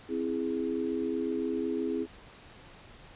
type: chord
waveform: sine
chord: C augmented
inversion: none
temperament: equal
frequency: 261.6 / 329.6 / 415.3 Hz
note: C4 / E4 / G#4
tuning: 0 / 0 / 0 cents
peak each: -33 dBFS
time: 0.08-2.07 s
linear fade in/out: 50 ms
effects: pink hiss -52 dBFS RMS until 3.15 s + resampled to 8000 Hz